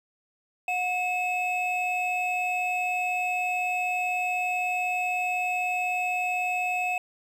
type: tone pair together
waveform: triangle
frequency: 726.2 / 2588 Hz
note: F#5 / E7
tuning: -33 / -32 cents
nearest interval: octave + minor seventh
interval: 2201 cents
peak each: -26 dBFS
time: 0.68-6.98 s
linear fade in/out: 2 ms
effects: 10-bit